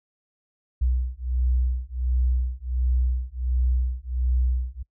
sine beating tone pair, 61.74 / 63.14 Hz, B1 / B1, 0 / +39 cents, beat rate 1.4 Hz, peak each -24 dBFS, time 0.81-4.83 s, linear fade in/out 10 ms, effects noise-tail reverb RT60 0.1 s tail -23 dB re dry

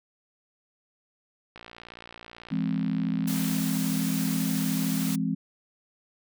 click train, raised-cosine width 0.3 ms, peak -27 dBFS, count 119, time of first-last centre 1.56-3.584 s, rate 58.3 Hz
sine chord, E augmented, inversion none, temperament equal with one note detuned, 168.76 / 207.7 / 261.6 Hz, E3 / G#3 / B#3, +41 / 0 / 0 cents, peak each -29 dBFS, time 2.51-5.35 s, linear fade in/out 10 ms
white high-pass noise, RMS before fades -35 dBFS, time 3.27-5.16 s, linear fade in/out 10 ms, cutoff 130 Hz, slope 96 dB/octave
effects none

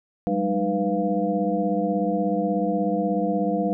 sine tone cluster, 188.6 / 205.1 / 306.9 / 492.6 / 693 Hz, F#3 / G#3 / D#4 / B4 / F5, +33 / -21 / -24 / -5 / -14 cents, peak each -27 dBFS, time 0.27-3.73 s, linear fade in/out 0 ms, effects none

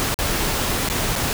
pink noise with dropouts, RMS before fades -22 dBFS, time 0-1.33 s, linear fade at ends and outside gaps 0 ms, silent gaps 0.143-0.189 / 0.888-0.899 / 1.155-1.161 s, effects none

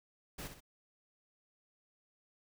pink noise with echo, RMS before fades -44 dBFS, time 0.38-0.48 s, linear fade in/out 10 ms, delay 63 ms, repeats 2, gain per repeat -7 dB, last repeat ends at 0.606 s, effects none

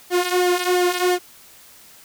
sawtooth tone with flanger, 358.9 Hz, F4, 47 cents sharp, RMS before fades -19 dBFS, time 0.1-1.19 s, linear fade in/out 50 ms, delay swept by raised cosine 0.75 to 2.95 ms, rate 2.9 Hz, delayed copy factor -0.7, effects white hiss -47 dBFS RMS until 2.04 s

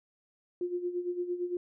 sine tone with tremolo, 354.5 Hz, F4, 26 cents sharp, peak -28 dBFS, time 0.61-1.57 s, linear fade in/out 2 ms, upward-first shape sine, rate 8.8 Hz, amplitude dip 70%, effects none

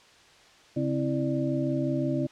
sine tone cluster, 138 / 263.2 / 329 / 592 Hz, C#3 / C4 / E4 / D5, -7 / +10 / -3 / +14 cents, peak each -30 / -29 / -30 / -33 dBFS, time 0.76-2.27 s, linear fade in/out 10 ms, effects white hiss -55 dBFS RMS until 2.31 s + low-pass 5000 Hz 12 dB/octave

